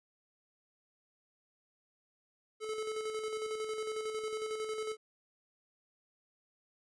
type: tone with tremolo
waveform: square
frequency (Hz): 434.2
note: A4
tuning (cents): -23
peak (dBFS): -35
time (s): 2.6-4.97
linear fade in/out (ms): 50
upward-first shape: square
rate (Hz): 11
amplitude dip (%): 40
effects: resampled to 24000 Hz